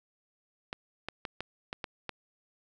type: clicks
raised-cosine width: 0.3 ms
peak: -19 dBFS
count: 7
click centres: 0.729 / 1.086 / 1.252 / 1.406 / 1.729 / 1.842 / 2.093 s
effects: none